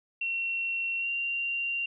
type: tone with pitch glide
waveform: sine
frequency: 2726 to 2767 Hz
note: F7 to F7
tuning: -43 to -17 cents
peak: -28 dBFS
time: 0.21-1.86 s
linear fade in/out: 5 ms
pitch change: +26 cents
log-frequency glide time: 0.99-1.08 s
effects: none